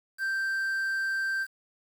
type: tone with quantisation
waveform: triangle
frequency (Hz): 1568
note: G6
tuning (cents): 0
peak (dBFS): -25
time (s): 0.18-1.47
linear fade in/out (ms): 50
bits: 8
effects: none